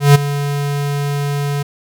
square tone with ADSR envelope, 143.1 Hz, D3, 45 cents flat, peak -3 dBFS, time 0-1.63 s, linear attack 150 ms, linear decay 14 ms, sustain -14 dB, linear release 9 ms, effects none

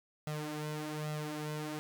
sawtooth tone with flanger, 151.9 Hz, D#3, 41 cents flat, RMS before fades -39 dBFS, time 0.27-1.79 s, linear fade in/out 0 ms, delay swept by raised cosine 1.5 to 4.6 ms, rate 1.2 Hz, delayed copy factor +0.7, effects none

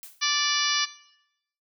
blue noise with exponential decay, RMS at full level -39 dBFS, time 0.03-0.29 s, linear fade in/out 0 ms, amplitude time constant 55 ms
harmonic tone, 585 Hz, D5, 7 cents flat, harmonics 2 / 3 / 4 / 5 / 6 / 7 / 8 / 9 / 10, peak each -31 / -31 / -31 / -31 / -31 / -31 / -31 / -31 / -31 dBFS, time 0.21-0.86 s, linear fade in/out 20 ms
effects noise-tail reverb RT60 0.8 s tail -17 dB re dry

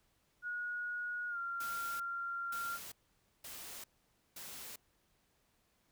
sine tone with pitch glide, 1450 to 1383.7 Hz, F#6 to F6, -35 to -16 cents, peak -37 dBFS, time 0.42-2.79 s, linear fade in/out 50 ms, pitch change -81 cents, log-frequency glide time 1.28-1.38 s
white noise bursts, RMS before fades -48 dBFS, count 4, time 1.6-4.76 s, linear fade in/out 5 ms, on 400 ms, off 520 ms
effects pink hiss -75 dBFS RMS until 5.91 s

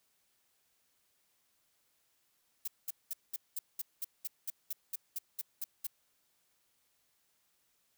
violet noise bursts, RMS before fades -37 dBFS, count 15, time 2.65-5.87 s, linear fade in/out 5 ms, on 28 ms, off 200 ms, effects white hiss -75 dBFS RMS until 7.97 s

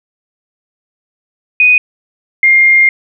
sine tone pair in turn, 2489 / 2118 Hz, D#7 / C7, 0 / +21 cents, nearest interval minor third, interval 279 cents, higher first, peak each -4 dBFS, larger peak neither, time 1.6-1.78 / 2.43-2.89 s, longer second, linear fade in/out 2 ms, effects none

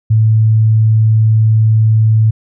sine tone, 110 Hz, A2, in tune, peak -6 dBFS, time 0.1-2.31 s, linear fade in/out 10 ms, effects none

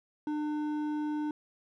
sine tone with hard clipping, 300 Hz, D4, 37 cents sharp, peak -32 dBFS, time 0.27-1.31 s, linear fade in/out 2 ms, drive 8 dB, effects none

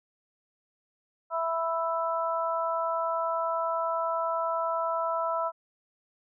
harmonic tone, 330 Hz, E4, 2 cents sharp, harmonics 2 / 3 / 4, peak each -30 / -31 / -31 dBFS, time 1.3-5.52 s, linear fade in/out 50 ms, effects none

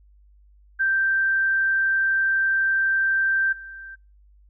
sine tone with level steps, 1568 Hz, G6, in tune, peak -18 / -36 dBFS, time 0.79-3.96 s, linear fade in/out 20 ms, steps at 3.52 s, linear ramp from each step 10 ms, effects noise-tail reverb RT60 0.3 s tail -26 dB re dry + added 50 Hz sine -51 dBFS peak until 4.49 s

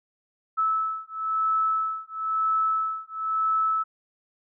sine beating tone pair, 1305 / 1306 Hz, E6 / E6, -18 / -17 cents, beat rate 1 Hz, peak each -26 dBFS, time 0.57-3.84 s, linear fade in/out 20 ms, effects none

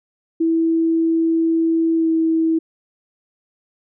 sine tone with pitch glide, 327.7 to 324.1 Hz, E4 to E4, -10 to -29 cents, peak -14 dBFS, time 0.4-2.59 s, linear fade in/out 10 ms, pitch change -19 cents, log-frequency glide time 1.96-2.08 s, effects none

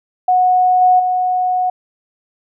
sine tone with level steps, 733 Hz, F#5, 16 cents flat, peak -9 / -7 / -13 dBFS, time 0.28-1.7 s, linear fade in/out 5 ms, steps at 0.81 / 0.99 s, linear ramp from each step 10 ms, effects none

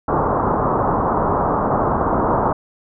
white low-pass noise, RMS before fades -18 dBFS, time 0.08-2.53 s, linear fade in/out 5 ms, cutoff 1200 Hz, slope 48 dB/octave, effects none

